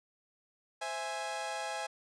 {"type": "chord", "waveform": "sawtooth", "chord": "C augmented", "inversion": "none", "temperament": "equal", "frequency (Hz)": [523.3, 659.3, 830.6], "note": ["C5", "E5", "G#5"], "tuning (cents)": [0, 0, 0], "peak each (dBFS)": [-40, -37, -34], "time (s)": [0.81, 1.87], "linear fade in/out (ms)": 10, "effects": ["resampled to 22050 Hz"]}